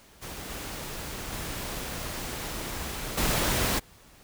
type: noise with level steps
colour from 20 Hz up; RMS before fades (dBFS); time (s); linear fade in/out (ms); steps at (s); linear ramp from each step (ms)
pink; -39 / -37 / -35 / -26; 0.21-3.8; 20; 0.49 / 1.32 / 3.17; 10
effects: pink hiss -55 dBFS RMS until 4.23 s